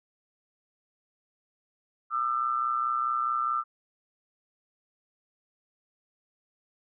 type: tone pair together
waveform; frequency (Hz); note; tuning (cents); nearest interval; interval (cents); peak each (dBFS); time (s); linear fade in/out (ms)
sine; 1209 / 1333.7; D6 / E6; +50 / +20; major second; 170; -28; 2.1-3.64; 50
effects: none